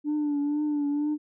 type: tone with vibrato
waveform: sine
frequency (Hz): 293.7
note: D4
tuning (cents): 0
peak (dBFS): -22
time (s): 0.04-1.18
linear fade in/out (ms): 50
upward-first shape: triangle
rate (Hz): 2.1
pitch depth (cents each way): 50
effects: tanh soft clip ceiling -22 dBFS